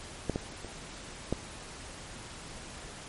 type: clicks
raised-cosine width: 2 ms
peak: -15 / -17 / -29 / -14 dBFS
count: 4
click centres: 0.297 / 0.359 / 0.647 / 1.326 s
effects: pink hiss -45 dBFS RMS until 3.08 s + MP3 48 kbps